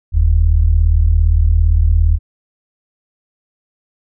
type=tone pair together; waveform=sine; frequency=42.22 / 79.7 Hz; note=E1 / D#2; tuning=+42 / +42 cents; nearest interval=major seventh; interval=1100 cents; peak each=-11 dBFS; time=0.12-2.19 s; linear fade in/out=50 ms; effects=none